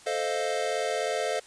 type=chord; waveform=square; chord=F dominant seventh; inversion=first; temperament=equal; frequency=440 / 523.3 / 622.3 / 698.5 Hz; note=A4 / C5 / Eb5 / F5; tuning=0 / 0 / 0 / 0 cents; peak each=-33 dBFS; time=0.06-1.4 s; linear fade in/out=10 ms; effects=white hiss -52 dBFS RMS until 1.46 s + resampled to 22050 Hz